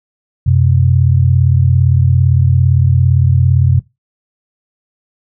sine tone pair together, 90.86 / 128.5 Hz, F#2 / C3, -31 / -31 cents, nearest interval tritone, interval 600 cents, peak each -10 dBFS, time 0.46-3.8 s, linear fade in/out 10 ms, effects noise-tail reverb RT60 0.2 s tail -18 dB re dry

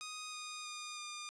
10% pulse tone with pitch steps, 1244.5 / 1232.3 / 1220.3 / 1208.4 Hz, D#6 / D#6 / D#6 / D6, 0 / -17 / -34 / +49 cents, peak -35 dBFS, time 0.01-1.29 s, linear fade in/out 0 ms, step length 320 ms, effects resampled to 22050 Hz

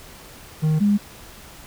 triangle / sine tone pair in turn, 155.56 / 205 Hz, D#3 / G#3, 0 / -22 cents, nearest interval perfect fourth, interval 478 cents, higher second, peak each -14 dBFS, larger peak neither, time 0.62-0.8 / 0.8-0.98 s, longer neither, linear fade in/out 20 ms, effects pink hiss -43 dBFS RMS until 1.66 s

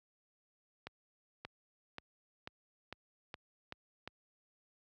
accelerating click train, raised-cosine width 0.3 ms, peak -27 dBFS, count 8, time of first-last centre 0.87-4.076 s, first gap 580 ms, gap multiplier 0.92, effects high-pass 60 Hz 12 dB/octave

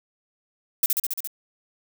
violet noise with echo, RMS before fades -19 dBFS, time 0.83-0.86 s, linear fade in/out 2 ms, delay 69 ms, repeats 6, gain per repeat -2 dB, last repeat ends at 1.274 s, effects none

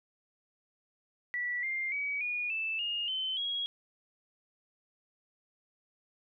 sine tone with pitch steps, 1954 / 2106 / 2271 / 2448 / 2639 / 2844 / 3066 / 3305 Hz, B6 / C7 / C#7 / D#7 / E7 / F7 / G7 / G#7, -19 / +11 / +41 / -29 / +1 / +31 / -39 / -9 cents, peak -31 dBFS, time 1.34-3.66 s, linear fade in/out 0 ms, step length 290 ms, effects none

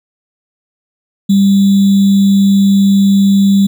sine tone with sample-and-hold, 197.6 Hz, G3, 14 cents sharp, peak -5 dBFS, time 1.29-3.67 s, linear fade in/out 10 ms, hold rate 3675 Hz, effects none

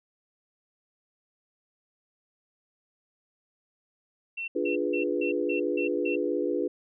sine tone bursts, 2706 Hz, E7, 45 cents sharp, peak -31 dBFS, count 7, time 4.37-6.16 s, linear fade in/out 10 ms, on 110 ms, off 170 ms
sine chord, D diminished seventh, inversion none, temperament equal, 293.7 / 349.2 / 415.3 / 493.9 Hz, D4 / F4 / Ab4 / Cb5, 0 / 0 / 0 / 0 cents, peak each -31 / -30 / -31 / -31 dBFS, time 4.55-6.68 s, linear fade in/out 10 ms
effects none

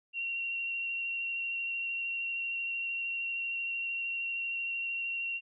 sine tone with vibrato, 2745 Hz, F7, 31 cents flat, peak -32 dBFS, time 0.13-5.41 s, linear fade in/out 50 ms, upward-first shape sine, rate 13 Hz, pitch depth 14 cents each way, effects none

